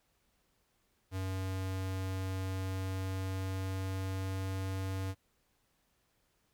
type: tone with pitch glide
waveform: square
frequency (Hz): 94.6 to 95.37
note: F#2 to G2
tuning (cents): +39 to -47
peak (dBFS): -35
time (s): 1.11-5.15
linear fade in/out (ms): 50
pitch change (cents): +14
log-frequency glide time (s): 2.49-4.63
effects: pink hiss -75 dBFS RMS until 6.53 s